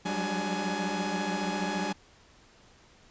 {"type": "tone cluster", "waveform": "sawtooth", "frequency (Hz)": [180.6, 186.9, 201.5, 297.4, 840], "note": ["F#3", "F#3", "G3", "D4", "G#5"], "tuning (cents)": [-42, 18, 48, 22, 19], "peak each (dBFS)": [-35, -31, -31, -33, -30], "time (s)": [0.05, 1.93], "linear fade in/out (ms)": 10, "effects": ["pink hiss -58 dBFS RMS until 3.1 s", "resampled to 16000 Hz"]}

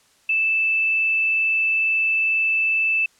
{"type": "tone with frequency modulation", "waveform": "sine", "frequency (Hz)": 2637, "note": "E7", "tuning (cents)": 0, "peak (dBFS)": -17, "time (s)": [0.29, 3.06], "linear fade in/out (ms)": 5, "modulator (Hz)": 22.2, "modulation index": 0.31, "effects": ["white hiss -58 dBFS RMS until 3.19 s", "low-pass 9000 Hz 12 dB/octave"]}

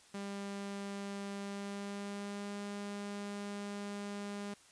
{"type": "tone with pitch glide", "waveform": "sawtooth", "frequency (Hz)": [199.7, 203], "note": ["G3", "G#3"], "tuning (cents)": [32, -39], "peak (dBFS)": -36, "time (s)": [0.14, 4.54], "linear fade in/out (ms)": 5, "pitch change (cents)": 29, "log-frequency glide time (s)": [1.42, 2.57], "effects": ["white hiss -62 dBFS RMS until 4.71 s", "resampled to 22050 Hz"]}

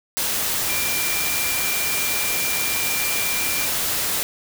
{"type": "tone in noise", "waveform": "sine", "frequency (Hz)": 2374, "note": "D7", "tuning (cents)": 18, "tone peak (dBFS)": -27, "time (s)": [0.69, 3.66], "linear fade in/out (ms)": 0, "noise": "white", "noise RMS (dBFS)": -23, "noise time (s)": [0.17, 4.23], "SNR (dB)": -7, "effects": []}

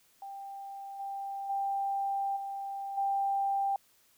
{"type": "tone with level steps", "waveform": "sine", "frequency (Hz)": 790, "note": "G5", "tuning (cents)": 13, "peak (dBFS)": [-40, -35, -29, -35, -27], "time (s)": [0.22, 3.76], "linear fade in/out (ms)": 2, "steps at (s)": [0.99, 1.49, 2.36, 2.97], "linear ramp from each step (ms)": 10, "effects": ["white hiss -66 dBFS RMS until 4.17 s"]}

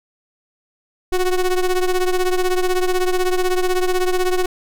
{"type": "ring-modulated tone", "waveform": "square", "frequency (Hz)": 185, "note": "F#3", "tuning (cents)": 0, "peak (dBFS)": -13, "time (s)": [1.12, 4.46], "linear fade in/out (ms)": 5, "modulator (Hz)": 177, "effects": []}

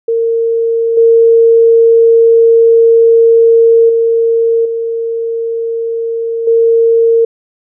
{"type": "tone with level steps", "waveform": "sine", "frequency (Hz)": 458.6, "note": "A#4", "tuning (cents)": -28, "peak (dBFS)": [-9, -3, -7, -13, -5], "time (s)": [0.08, 7.25], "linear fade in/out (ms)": 5, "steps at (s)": [0.97, 3.89, 4.65, 6.47], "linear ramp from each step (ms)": 5, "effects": []}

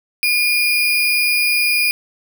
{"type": "tone with sample-and-hold", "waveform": "sine", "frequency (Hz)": 2421, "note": "D#7", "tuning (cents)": -48, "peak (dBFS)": -13, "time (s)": [0.23, 1.91], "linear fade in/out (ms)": 0, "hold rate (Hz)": 7350, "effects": []}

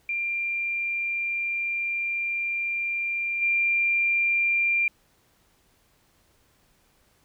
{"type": "tone with level steps", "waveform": "sine", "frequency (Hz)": 2382, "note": "D7", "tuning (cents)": 24, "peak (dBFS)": [-25, -20], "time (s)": [0.09, 4.88], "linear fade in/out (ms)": 2, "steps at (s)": 3.41, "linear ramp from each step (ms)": 20, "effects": ["pink hiss -64 dBFS RMS until 7.24 s"]}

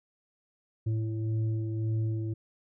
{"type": "tone with frequency modulation", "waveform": "sine", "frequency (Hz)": 110.1, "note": "A2", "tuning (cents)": 2, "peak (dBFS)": -27, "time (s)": [0.86, 2.34], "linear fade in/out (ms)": 10, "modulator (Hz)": 222, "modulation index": 0.56, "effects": []}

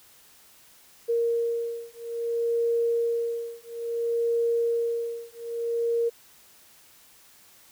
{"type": "beating tone pair", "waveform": "sine", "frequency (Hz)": [466.2, 466.79], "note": ["A#4", "A#4"], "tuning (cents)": [0, 2], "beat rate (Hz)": 0.59, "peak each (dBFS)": -27, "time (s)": [1.08, 6.1], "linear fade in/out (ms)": 20, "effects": ["white hiss -55 dBFS RMS until 7.71 s"]}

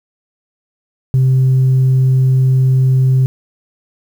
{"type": "tone", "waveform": "sine", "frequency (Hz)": 130.7, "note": "C3", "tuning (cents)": -1, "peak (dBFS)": -6, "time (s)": [1.14, 3.26], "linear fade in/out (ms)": 0, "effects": ["tanh soft clip ceiling -6 dBFS", "7-bit"]}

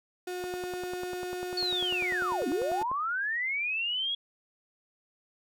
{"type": "tone", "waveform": "35% pulse", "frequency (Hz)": 361.3, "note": "F#4", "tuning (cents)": -41, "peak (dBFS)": -32, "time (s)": [0.27, 2.83], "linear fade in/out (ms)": 5}
{"type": "click train", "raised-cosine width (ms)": 1, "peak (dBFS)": -26, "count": 26, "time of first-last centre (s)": [0.44, 2.915], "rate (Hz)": 10.1}
{"type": "linear two-way sweep", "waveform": "sine", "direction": "down then up", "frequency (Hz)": [4489, 239.4, 3352], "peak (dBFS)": -28, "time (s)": [1.57, 4.15], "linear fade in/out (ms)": 5, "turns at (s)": 2.48}
{"effects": []}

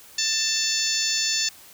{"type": "harmonic tone with a mistuned harmonic", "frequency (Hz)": 887, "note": "A5", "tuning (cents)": 14, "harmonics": [2, 3, 4, 5, 6, 7, 8], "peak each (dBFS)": [-33, -32, -30, -27, -28, -30, -28], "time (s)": [0.18, 1.49], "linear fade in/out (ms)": 5, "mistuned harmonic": 8, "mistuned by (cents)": -16, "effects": ["white hiss -48 dBFS RMS until 1.73 s"]}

